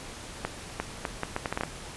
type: accelerating click train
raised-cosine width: 0.5 ms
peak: -13 dBFS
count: 10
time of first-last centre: 0.45-1.635 s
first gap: 350 ms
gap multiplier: 0.72
effects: pink hiss -42 dBFS RMS until 1.96 s + resampled to 24000 Hz